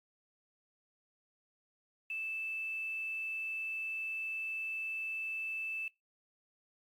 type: tone with quantisation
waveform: sine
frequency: 2636 Hz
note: E7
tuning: 1 cent flat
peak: -36 dBFS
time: 2.1-5.88 s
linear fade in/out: 2 ms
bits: 10
effects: noise-tail reverb RT60 0.2 s tail -23 dB re dry + AAC 64 kbps